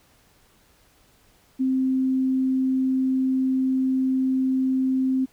sine tone, 261.6 Hz, C4, in tune, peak -19 dBFS, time 1.59-5.26 s, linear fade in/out 20 ms, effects pink hiss -59 dBFS RMS until 5.32 s

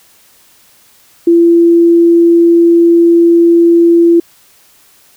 sine tone, 339 Hz, E4, 49 cents sharp, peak -3 dBFS, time 1.27-4.2 s, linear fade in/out 5 ms, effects white hiss -46 dBFS RMS until 5.16 s

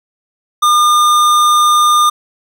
sine tone with hard clipping, 1209 Hz, D6, 50 cents sharp, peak -9 dBFS, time 0.62-2.1 s, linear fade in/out 10 ms, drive 16 dB, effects none

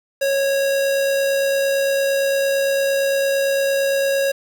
square tone with amplitude modulation, 550 Hz, C#5, 14 cents flat, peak -16 dBFS, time 0.21-4.32 s, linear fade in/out 10 ms, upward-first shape sine, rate 68.8 Hz, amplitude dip 25%, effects 7-bit

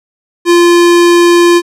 square tone, 346.3 Hz, F4, 15 cents flat, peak -4 dBFS, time 0.45-1.62 s, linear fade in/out 50 ms, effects low-pass 10000 Hz 12 dB/octave

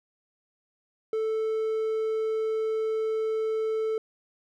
triangle tone, 440 Hz, A4, in tune, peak -23 dBFS, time 1.13-3.98 s, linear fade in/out 2 ms, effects none

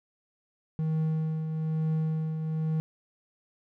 triangle tone with tremolo, 158.1 Hz, D#3, 28 cents sharp, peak -22 dBFS, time 0.79-2.8 s, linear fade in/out 0 ms, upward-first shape triangle, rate 1.1 Hz, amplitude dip 50%, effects none

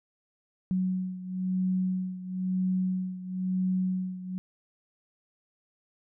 sine beating tone pair, 185 / 186 Hz, F#3 / F#3, 0 / +9 cents, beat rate 1 Hz, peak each -28 / -32 dBFS, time 0.71-4.38 s, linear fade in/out 0 ms, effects none

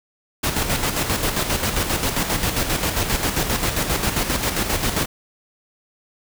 pink noise with tremolo, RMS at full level -20 dBFS, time 0.43-5.06 s, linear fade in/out 10 ms, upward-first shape square, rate 7.5 Hz, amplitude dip 50%, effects none

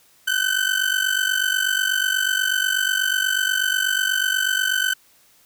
30% pulse ring-modulated tone, 1525 Hz, G6, 48 cents flat, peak -13 dBFS, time 0.27-4.94 s, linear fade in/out 10 ms, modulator 24.1 Hz, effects white hiss -56 dBFS RMS until 5.45 s

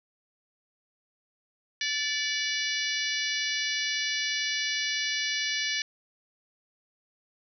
harmonic tone with a mistuned harmonic, 583 Hz, D5, 13 cents flat, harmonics 3 / 4 / 5 / 6 / 7 / 8 / 9 / 10, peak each -33 / -34 / -35 / -36 / -36 / -37 / -38 / -38 dBFS, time 1.81-5.82 s, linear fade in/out 2 ms, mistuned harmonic 4, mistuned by -28 cents, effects none

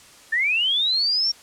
sine linear sweep, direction up, 1745 to 5588 Hz, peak -18 dBFS, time 0.32-1.32 s, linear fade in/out 10 ms, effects white hiss -48 dBFS RMS until 1.42 s + low-pass 9000 Hz 12 dB/octave

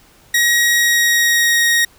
sawtooth tone with pitch glide, 1896 to 1876.4 Hz, A#6 to A#6, +29 to +11 cents, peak -8 dBFS, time 0.34-1.85 s, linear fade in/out 5 ms, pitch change -18 cents, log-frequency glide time 0.73-1.64 s, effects pink hiss -49 dBFS RMS until 1.98 s

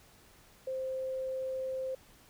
sine tone, 523.3 Hz, C5, in tune, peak -33 dBFS, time 0.67-1.95 s, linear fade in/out 5 ms, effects pink hiss -60 dBFS RMS until 2.29 s

